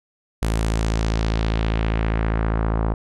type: tone with low-pass filter sweep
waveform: sawtooth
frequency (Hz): 55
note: A1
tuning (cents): 0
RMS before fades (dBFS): -21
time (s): 0.42-2.94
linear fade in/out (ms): 5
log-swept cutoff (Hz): 11000 to 1000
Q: 1.4
effects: none